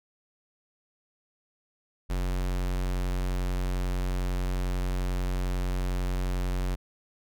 square tone, 45.59 Hz, F#1, 25 cents flat, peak -27 dBFS, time 2.09-6.76 s, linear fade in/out 20 ms, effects none

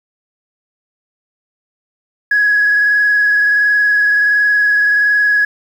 sine tone with frequency modulation, 1673 Hz, G#6, 12 cents sharp, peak -8 dBFS, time 2.31-5.45 s, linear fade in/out 5 ms, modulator 21.4 Hz, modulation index 0.82, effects tanh soft clip ceiling -5 dBFS + 7-bit

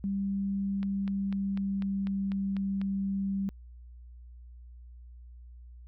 sine tone with pitch glide, 197 to 195.64 Hz, G3 to G3, +9 to -3 cents, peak -28 dBFS, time 0.04-3.49 s, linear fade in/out 0 ms, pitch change -12 cents, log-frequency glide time 0.75-2.5 s
click train, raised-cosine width 0.3 ms, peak -28 dBFS, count 9, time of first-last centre 0.83-2.815 s, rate 4.03 Hz
effects added 60 Hz sine -46 dBFS peak until 5.87 s

